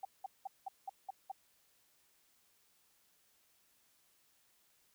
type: tone bursts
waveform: sine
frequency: 774 Hz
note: G5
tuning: 22 cents flat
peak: -38 dBFS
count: 7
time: 0.03-1.317 s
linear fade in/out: 5 ms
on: 21 ms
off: 190 ms
effects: white hiss -72 dBFS RMS until 4.94 s